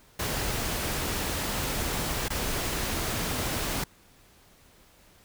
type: noise with dropouts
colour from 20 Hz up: pink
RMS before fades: -30 dBFS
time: 0.19-3.84 s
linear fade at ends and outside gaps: 5 ms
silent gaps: 2.284-2.302 s
effects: pink hiss -58 dBFS RMS until 5.24 s